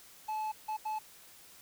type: tone bursts at uneven times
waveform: triangle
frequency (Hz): 864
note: A5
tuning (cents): -32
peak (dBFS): -31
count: 3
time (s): 0.28-0.52 / 0.68-0.77 / 0.85-0.99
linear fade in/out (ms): 10
effects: white hiss -56 dBFS RMS until 1.61 s